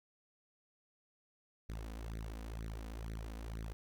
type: tone with flanger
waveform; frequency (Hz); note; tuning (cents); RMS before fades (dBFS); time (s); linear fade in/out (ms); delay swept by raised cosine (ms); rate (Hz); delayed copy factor
sawtooth; 55; A1; 0; -44; 1.69-3.73; 0; 0.48 to 4.08; 2.1; +0.9
effects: 13-bit